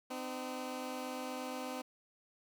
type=tone pair together; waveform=15% pulse; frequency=256.2 / 304.7 Hz; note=C4 / D#4; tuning=-36 / -36 cents; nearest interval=minor third; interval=300 cents; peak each=-34 / -39 dBFS; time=0.1-1.82 s; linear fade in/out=10 ms; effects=none